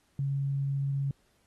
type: tone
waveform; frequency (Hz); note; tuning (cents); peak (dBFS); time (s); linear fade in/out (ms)
sine; 138.59; C#3; 0; -27; 0.19-1.11; 2
effects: pink hiss -70 dBFS RMS until 1.46 s + AAC 32 kbps